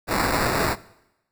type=noise with sample-and-hold; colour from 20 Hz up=violet; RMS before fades=-22 dBFS; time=0.07-0.76 s; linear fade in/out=50 ms; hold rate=3150 Hz; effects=noise-tail reverb RT60 0.9 s tail -20 dB re dry